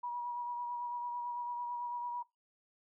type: tone with vibrato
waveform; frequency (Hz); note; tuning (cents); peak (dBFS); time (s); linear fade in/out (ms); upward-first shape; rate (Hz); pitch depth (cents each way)
sine; 964; B5; -42; -36; 0.03-2.23; 10; sine; 9; 19
effects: noise-tail reverb RT60 0.2 s tail -21 dB re dry